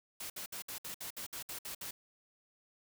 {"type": "noise bursts", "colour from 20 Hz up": "white", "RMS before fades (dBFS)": -43, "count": 11, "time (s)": [0.2, 1.91], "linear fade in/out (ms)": 5, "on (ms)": 100, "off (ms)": 61, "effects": []}